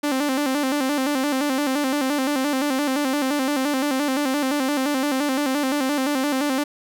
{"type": "tone with vibrato", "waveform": "sawtooth", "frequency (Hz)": 277.2, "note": "C#4", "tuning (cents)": 0, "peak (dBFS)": -16, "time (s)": [0.03, 6.64], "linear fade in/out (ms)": 10, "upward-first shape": "square", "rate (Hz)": 5.8, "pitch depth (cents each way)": 96, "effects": []}